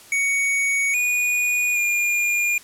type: tone with pitch steps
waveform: square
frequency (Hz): 2235 / 2458 / 2417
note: C#7 / D#7 / D7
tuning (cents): +14 / -22 / +49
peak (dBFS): -19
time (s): 0.12-2.58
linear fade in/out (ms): 2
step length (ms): 820
effects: white hiss -46 dBFS RMS until 2.63 s + low-pass 12000 Hz 12 dB/octave